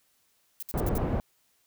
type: noise bursts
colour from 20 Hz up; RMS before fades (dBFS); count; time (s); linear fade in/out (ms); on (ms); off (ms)
violet; -37; 5; 0.6-0.978; 0; 26; 62
type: low-pass noise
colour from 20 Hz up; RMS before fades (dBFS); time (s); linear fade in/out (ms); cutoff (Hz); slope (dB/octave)
pink; -28; 0.74-1.2; 0; 690; 12
effects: white hiss -69 dBFS RMS until 1.66 s